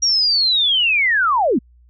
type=linear sweep; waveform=sine; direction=down; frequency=5700 to 189.2 Hz; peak=-13 dBFS; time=0.02-1.59 s; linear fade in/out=10 ms; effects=added 60 Hz sine -47 dBFS peak until 1.89 s